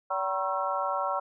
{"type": "harmonic tone with a mistuned harmonic", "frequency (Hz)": 190.9, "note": "G3", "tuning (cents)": -46, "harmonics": [3, 4, 5, 6, 7], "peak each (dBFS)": [-33, -33, -33, -33, -33], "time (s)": [0.1, 1.2], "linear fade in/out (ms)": 10, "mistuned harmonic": 6, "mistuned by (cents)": -92, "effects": []}